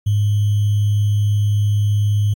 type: tone with sample-and-hold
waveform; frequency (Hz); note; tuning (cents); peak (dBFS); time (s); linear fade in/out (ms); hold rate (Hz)
sine; 103.5; G#2; -5; -13; 0.06-2.34; 10; 3150
effects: AAC 64 kbps